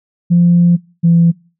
sine tone pair in turn, 173.3 / 168.66 Hz, F3 / E3, -13 / +40 cents, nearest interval unison, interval 47 cents, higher first, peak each -5 dBFS, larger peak neither, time 0.3-0.77 / 1.03-1.32 s, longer first, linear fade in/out 20 ms, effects noise-tail reverb RT60 0.4 s tail -25 dB re dry + tanh soft clip ceiling -1 dBFS

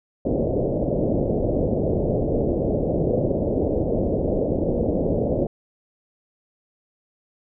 white low-pass noise, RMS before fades -22 dBFS, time 0.25-5.47 s, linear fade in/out 5 ms, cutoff 600 Hz, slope 48 dB/octave, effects none

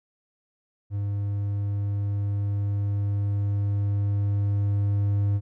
triangle tone with level ramp, 101.2 Hz, G#2, 44 cents flat, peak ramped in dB -23 to -18 dBFS, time 0.9-5.41 s, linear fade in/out 50 ms, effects none

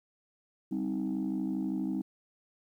sine chord, C minor, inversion second, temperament just, 196.22 / 261.6 / 314 Hz, G3 / C4 / Eb4, +2 / 0 / +16 cents, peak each -33 dBFS, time 0.71-2.02 s, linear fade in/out 10 ms, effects tanh soft clip ceiling -25 dBFS + 11-bit

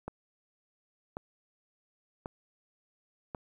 click train, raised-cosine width 1 ms, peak -23 dBFS, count 4, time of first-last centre 0.08-3.348 s, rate 0.918 Hz, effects 10-bit

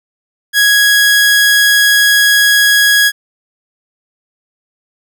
sawtooth tone, 1661.2 Hz, G#6, in tune, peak -3 dBFS, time 0.53-3.12 s, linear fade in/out 50 ms, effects none

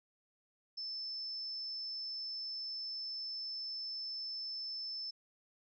sine tone, 5274 Hz, E8, in tune, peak -39 dBFS, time 0.77-5.11 s, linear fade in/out 10 ms, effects none

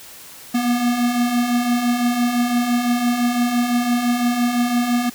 square beating tone pair, 237.2 / 243.1 Hz, A#3 / B3, +30 / -27 cents, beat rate 5.9 Hz, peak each -25 / -18 dBFS, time 0.54-5.1 s, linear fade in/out 10 ms, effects white hiss -40 dBFS RMS until 5.14 s

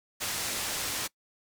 white low-pass noise, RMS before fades -33 dBFS, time 0.2-1.08 s, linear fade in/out 20 ms, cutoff 9400 Hz, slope 12 dB/octave, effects noise-tail reverb RT60 0.1 s tail -23 dB re dry

